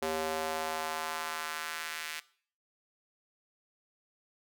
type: tone with high-pass filter sweep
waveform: square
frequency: 79.2 Hz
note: D#2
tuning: 31 cents sharp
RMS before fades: -36 dBFS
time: 0.02-2.2 s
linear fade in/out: 5 ms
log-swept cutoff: 430 to 2100 Hz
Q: 1.4
effects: noise-tail reverb RT60 0.5 s tail -19 dB re dry